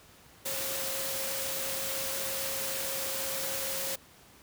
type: tone in noise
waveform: sine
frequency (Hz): 539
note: C#5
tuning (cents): -49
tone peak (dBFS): -40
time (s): 0.45-3.96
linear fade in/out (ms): 10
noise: white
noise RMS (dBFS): -34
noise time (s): 0.45-3.96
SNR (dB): -9
effects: pink hiss -56 dBFS RMS until 4.42 s + high-pass 60 Hz 12 dB/octave

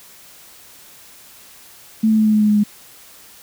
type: tone with pitch steps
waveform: sine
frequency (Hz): 220 / 218.2 / 216.5 / 214.7 / 213 / 211.3 / 209.6 / 207.9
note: A3 / A3 / A3 / A3 / G#3 / G#3 / G#3 / G#3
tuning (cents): 0 / -14 / -28 / -42 / +44 / +30 / +16 / +2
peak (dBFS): -11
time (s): 2.03-2.638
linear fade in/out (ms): 10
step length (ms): 76
effects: white hiss -44 dBFS RMS until 3.42 s

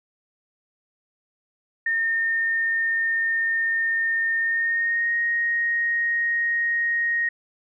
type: tone with pitch glide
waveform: sine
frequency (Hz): 1824 to 1869.9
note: A#6 to A#6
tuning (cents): -38 to +5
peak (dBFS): -20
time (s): 1.86-7.29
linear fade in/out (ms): 5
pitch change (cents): +43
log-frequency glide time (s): 4.39-5.16
effects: none

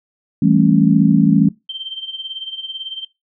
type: chord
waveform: sine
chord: A dominant seventh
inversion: second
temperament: just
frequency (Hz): 165 / 198 / 220 / 275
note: E3 / G3 / A3 / C#4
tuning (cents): +2 / +18 / 0 / -14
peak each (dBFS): -15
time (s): 0.42-1.49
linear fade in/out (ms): 5
type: tone with tremolo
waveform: sine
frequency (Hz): 3131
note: G7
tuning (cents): -3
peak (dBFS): -22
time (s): 1.69-3.05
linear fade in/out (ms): 5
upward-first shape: sine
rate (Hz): 18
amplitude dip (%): 75
effects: noise-tail reverb RT60 0.2 s tail -20 dB re dry

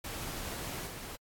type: noise with level steps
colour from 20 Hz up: pink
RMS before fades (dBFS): -40 / -44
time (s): 0.04-1.16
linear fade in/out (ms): 5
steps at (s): 0.87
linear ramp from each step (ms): 2
effects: AAC 64 kbps

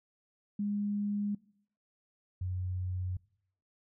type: tone pair in turn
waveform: sine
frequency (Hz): 205 / 91.58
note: G#3 / F#2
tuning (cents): -22 / -17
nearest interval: octave + major second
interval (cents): 1395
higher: first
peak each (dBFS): -30 / -32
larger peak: first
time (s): 0.59-1.35 / 2.41-3.17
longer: neither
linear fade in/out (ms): 5
effects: noise-tail reverb RT60 0.7 s tail -23 dB re dry

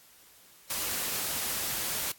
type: noise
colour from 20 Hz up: white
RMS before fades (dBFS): -32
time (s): 0.7-2.12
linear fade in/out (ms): 5
effects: white hiss -57 dBFS RMS until 2.18 s + AAC 64 kbps

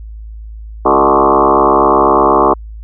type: tone with frequency modulation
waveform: sine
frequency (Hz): 740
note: F#5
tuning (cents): 0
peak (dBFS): -6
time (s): 0.85-2.54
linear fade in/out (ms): 10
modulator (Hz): 68.1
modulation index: 6.5
effects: added 54 Hz sine -26 dBFS peak until 2.83 s

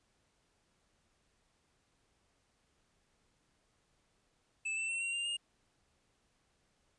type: tone with pitch steps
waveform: square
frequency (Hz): 2627 / 2667 / 2707 / 2748 / 2790 / 2832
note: E7 / E7 / E7 / F7 / F7 / F7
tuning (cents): -7 / +20 / +45 / -29 / -2 / +23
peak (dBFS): -35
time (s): 4.65-5.37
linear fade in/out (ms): 10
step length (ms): 120
effects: pink hiss -75 dBFS RMS until 6.98 s + resampled to 22050 Hz

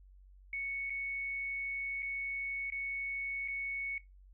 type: tone with dropouts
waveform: sine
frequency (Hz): 2217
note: C#7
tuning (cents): 0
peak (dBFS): -35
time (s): 0.53-3.98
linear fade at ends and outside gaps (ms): 2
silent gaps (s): 0.898-0.903 / 2.023-2.028 / 2.702-2.722 / 3.478-3.483
effects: noise-tail reverb RT60 0.2 s tail -20 dB re dry + added 47 Hz sine -55 dBFS peak until 4.33 s

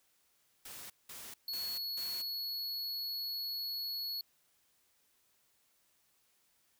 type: noise bursts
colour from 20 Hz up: white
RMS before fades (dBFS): -48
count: 4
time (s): 0.65-2.22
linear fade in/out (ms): 5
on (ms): 250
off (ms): 190
type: tone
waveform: square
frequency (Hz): 4368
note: C#8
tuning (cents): -26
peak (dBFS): -37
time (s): 1.48-4.21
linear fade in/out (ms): 2
effects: white hiss -73 dBFS RMS until 6.79 s

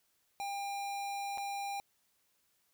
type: tone with dropouts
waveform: square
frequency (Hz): 800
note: G5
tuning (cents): +35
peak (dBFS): -37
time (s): 0.4-1.8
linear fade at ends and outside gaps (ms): 0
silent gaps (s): 1.375-1.381
effects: white hiss -75 dBFS RMS until 2.73 s

